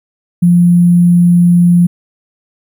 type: tone with sample-and-hold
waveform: sine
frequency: 174.61 Hz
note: F3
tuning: in tune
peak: -4 dBFS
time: 0.42-1.87 s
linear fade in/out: 10 ms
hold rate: 11025 Hz
effects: none